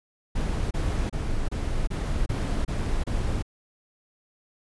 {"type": "noise bursts", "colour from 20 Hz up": "brown", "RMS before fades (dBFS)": -26, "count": 8, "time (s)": [0.35, 3.426], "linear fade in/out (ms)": 10, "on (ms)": 360, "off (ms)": 28, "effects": ["resampled to 24000 Hz"]}